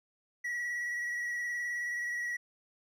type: tone with vibrato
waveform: triangle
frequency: 1927 Hz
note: B6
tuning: 43 cents flat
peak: -31 dBFS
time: 0.44-2.37 s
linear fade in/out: 10 ms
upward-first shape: square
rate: 19 Hz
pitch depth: 21 cents each way
effects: none